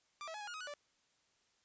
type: tone with pitch steps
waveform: sawtooth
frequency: 1182 / 647 / 845 / 827 / 1429 / 1264 / 1475 / 583 Hz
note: D6 / E5 / G#5 / G#5 / F6 / D#6 / F#6 / D5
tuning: +11 / -32 / +30 / -8 / +39 / +27 / -6 / -13 cents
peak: -40 dBFS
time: 0.21-0.738 s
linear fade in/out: 0 ms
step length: 66 ms
effects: white hiss -75 dBFS RMS until 1.64 s + resampled to 16000 Hz